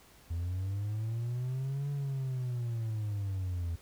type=linear two-way sweep; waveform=triangle; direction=up then down; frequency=82.41 to 143.4 to 82.41 Hz; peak=-29 dBFS; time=0.3-3.76 s; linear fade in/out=10 ms; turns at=1.9 s; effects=tanh soft clip ceiling -25 dBFS + pink hiss -59 dBFS RMS until 3.81 s